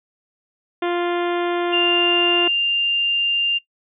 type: harmonic tone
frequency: 349.2 Hz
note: F4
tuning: in tune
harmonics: 1 / 2 / 3 / 4 / 5 / 6 / 7 / 8 / 9 / 10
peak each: -20 / -26 / -30 / -32 / -34 / -36 / -37 / -38 / -39 / -40 dBFS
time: 0.82-2.48 s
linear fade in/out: 5 ms
type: tone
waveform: sine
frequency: 2794 Hz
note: F7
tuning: in tune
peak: -16 dBFS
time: 1.72-3.59 s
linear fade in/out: 20 ms
effects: noise-tail reverb RT60 0.1 s tail -20 dB re dry